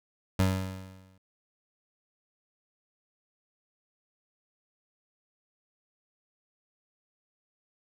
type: tone with exponential decay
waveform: 25% pulse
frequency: 94.3 Hz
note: F#2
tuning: 33 cents sharp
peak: -17 dBFS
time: 0.39-1.18 s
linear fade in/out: 5 ms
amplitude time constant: 170 ms
effects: none